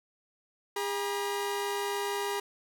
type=tone pair together; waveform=sawtooth; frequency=404.8 / 960 Hz; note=G#4 / B5; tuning=-44 / -49 cents; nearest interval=octave + minor third; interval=1495 cents; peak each=-28 / -31 dBFS; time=0.76-2.4 s; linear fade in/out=5 ms; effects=none